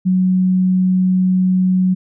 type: tone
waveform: sine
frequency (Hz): 185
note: F#3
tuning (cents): 0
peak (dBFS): -11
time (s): 0.05-1.95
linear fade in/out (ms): 20
effects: none